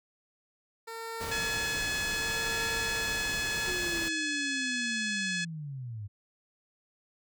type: tone with tremolo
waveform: 15% pulse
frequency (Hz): 454.7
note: A#4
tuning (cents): -43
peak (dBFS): -29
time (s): 0.87-3.71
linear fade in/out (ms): 10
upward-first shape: triangle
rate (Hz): 0.7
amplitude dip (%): 80
type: noise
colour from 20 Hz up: pink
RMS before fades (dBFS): -39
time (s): 1.2-4.09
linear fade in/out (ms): 10
type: harmonic tone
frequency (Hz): 851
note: G#5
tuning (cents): +42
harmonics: 2 / 3 / 4 / 5 / 6 / 7 / 8 / 9 / 10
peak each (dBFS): -33 / -37 / -39 / -41 / -43 / -44 / -45 / -46 / -47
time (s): 1.31-5.45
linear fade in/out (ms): 10
type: linear sweep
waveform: sine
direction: down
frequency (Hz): 370 to 98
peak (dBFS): -36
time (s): 3.66-6.08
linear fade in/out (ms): 20
effects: none